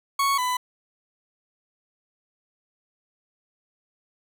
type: tone pair in turn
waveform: 40% pulse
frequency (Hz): 1108.7 / 999.3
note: C#6 / B5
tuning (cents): 0 / +20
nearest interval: major second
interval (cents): 180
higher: first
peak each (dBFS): -19 / -22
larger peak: first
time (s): 0.19-0.38 / 0.38-0.57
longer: neither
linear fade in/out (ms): 5
effects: none